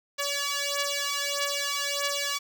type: beating tone pair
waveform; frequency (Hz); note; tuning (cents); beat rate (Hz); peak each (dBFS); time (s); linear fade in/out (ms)
5% pulse; 568 / 569.6; C#5 / C#5; +42 / +47; 1.6; -19 / -18; 0.18-2.39; 20
effects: none